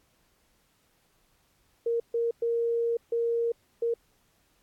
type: tone bursts at uneven times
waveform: sine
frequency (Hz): 466.2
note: A#4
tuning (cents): 0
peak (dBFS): -24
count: 5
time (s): 1.86-2 / 2.14-2.31 / 2.42-2.97 / 3.12-3.52 / 3.82-3.94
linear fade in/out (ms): 5
effects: pink hiss -68 dBFS RMS until 4.62 s + AAC 64 kbps